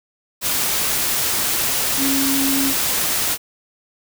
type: tone in noise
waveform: sine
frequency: 272.9 Hz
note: C#4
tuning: 27 cents flat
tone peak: -19 dBFS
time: 1.97-2.74 s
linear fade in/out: 50 ms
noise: white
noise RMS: -20 dBFS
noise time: 0.41-3.38 s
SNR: -2 dB
effects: none